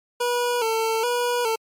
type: tone with vibrato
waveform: 25% pulse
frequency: 466.2 Hz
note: A#4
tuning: in tune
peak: -17 dBFS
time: 0.2-1.56 s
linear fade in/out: 10 ms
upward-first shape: square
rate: 1.2 Hz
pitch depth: 70 cents each way
effects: MP3 64 kbps

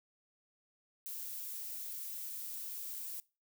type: noise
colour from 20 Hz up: violet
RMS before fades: -43 dBFS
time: 1.06-3.2 s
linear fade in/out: 0 ms
effects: noise-tail reverb RT60 0.3 s tail -22 dB re dry

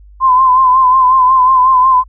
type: tone with vibrato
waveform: sine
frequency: 1030 Hz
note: C6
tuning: 28 cents flat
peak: -5 dBFS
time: 0.2-2.04 s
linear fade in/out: 50 ms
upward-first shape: sine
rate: 5.5 Hz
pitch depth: 50 cents each way
effects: added 50 Hz sine -36 dBFS peak until 2.08 s

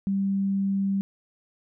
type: tone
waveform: sine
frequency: 196 Hz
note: G3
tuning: in tune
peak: -22 dBFS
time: 0.07-1.01 s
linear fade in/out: 0 ms
effects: none

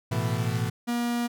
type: chord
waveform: 40% pulse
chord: A suspended second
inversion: none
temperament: equal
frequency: 110 / 123.47 / 164.81 Hz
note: A2 / B2 / E3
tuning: 0 / 0 / 0 cents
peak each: -27 / -28 / -31 dBFS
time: 0.11-0.7 s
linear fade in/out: 10 ms
type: tone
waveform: 45% pulse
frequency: 238.7 Hz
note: A#3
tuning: 41 cents sharp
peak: -25 dBFS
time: 0.87-1.28 s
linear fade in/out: 20 ms
effects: none

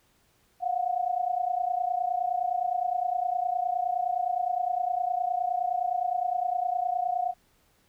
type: tone pair together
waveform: sine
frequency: 706 / 735.7 Hz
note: F5 / F#5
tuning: +19 / -10 cents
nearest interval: minor second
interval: 71 cents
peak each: -28 dBFS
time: 0.6-7.34 s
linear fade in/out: 50 ms
effects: pink hiss -66 dBFS RMS until 7.88 s

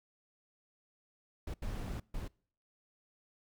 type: noise bursts at uneven times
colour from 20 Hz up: brown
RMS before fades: -39 dBFS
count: 3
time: 1.47-1.54 / 1.62-2 / 2.14-2.28 s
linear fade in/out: 5 ms
effects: noise-tail reverb RT60 0.5 s tail -25 dB re dry

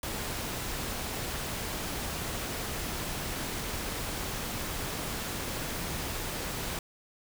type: noise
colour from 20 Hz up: pink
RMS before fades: -35 dBFS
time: 0.03-6.79 s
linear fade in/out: 2 ms
effects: none

